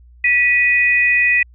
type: tone pair together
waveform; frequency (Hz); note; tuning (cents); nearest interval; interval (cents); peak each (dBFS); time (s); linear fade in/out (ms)
sine; 1952.3 / 2489; B6 / D#7; -20 / 0; major third; 420; -14; 0.24-1.43; 5
effects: added 60 Hz sine -42 dBFS peak until 1.54 s